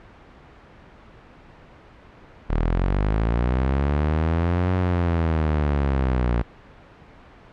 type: linear two-way sweep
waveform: sawtooth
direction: up then down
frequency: 37.14 to 92.5 to 57.4 Hz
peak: -15 dBFS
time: 2.49-6.43 s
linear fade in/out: 20 ms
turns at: 4.74 s
effects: pink hiss -47 dBFS RMS until 7.52 s + low-pass 2000 Hz 12 dB/octave